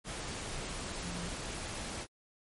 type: tone in noise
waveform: sine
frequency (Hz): 174.61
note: F3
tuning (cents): 0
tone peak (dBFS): -41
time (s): 1.02-1.32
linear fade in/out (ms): 50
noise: pink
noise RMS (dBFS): -40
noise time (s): 0.04-2.07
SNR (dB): -4
effects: MP3 48 kbps